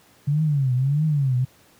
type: tone with vibrato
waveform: sine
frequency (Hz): 140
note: C#3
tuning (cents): +18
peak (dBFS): -17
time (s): 0.27-1.45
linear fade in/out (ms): 10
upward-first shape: triangle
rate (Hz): 1.6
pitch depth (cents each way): 220
effects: pink hiss -55 dBFS RMS until 1.79 s + high-pass 80 Hz 12 dB/octave